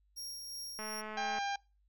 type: tone with tremolo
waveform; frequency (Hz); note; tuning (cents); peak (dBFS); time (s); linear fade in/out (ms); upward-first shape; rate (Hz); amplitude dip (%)
sawtooth; 5588; F8; 0; -38; 0.16-1.02; 20; sine; 2.8; 30
type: click train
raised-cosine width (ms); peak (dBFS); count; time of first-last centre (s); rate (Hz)
0.5; -29; 129; 0.79-1.385; 215
type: harmonic tone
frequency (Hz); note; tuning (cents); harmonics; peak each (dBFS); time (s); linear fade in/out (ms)
800; G5; +35; 1 / 2 / 3 / 4 / 5 / 6 / 7 / 8; -35 / -41 / -45 / -47 / -49 / -51 / -52 / -53; 1.17-1.56; 5
effects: noise-tail reverb RT60 0.3 s tail -24 dB re dry + added 50 Hz sine -68 dBFS peak until 1.88 s